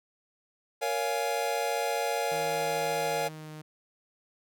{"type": "chord", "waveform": "square", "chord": "Bb minor seventh", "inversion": "none", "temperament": "equal with one note detuned", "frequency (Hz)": [466.2, 561.1, 698.5, 830.6], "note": ["Bb4", "Db5", "F5", "Ab5"], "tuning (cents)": [0, 21, 0, 0], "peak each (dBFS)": -34, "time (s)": [0.81, 3.29], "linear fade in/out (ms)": 20}
{"type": "tone with pitch glide", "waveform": "sawtooth", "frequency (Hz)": [160, 154.28], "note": ["D#3", "D#3"], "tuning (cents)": [49, -14], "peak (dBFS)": -37, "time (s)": [2.31, 3.62], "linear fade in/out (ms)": 10, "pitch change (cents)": -63, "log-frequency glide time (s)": [3.01, 3.5]}
{"effects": []}